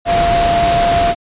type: tone in noise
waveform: sine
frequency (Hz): 690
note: F5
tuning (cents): -21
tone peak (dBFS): -11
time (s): 0.05-1.15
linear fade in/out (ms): 50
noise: pink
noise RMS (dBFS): -18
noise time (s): 0.05-1.15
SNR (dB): +4
effects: resampled to 8000 Hz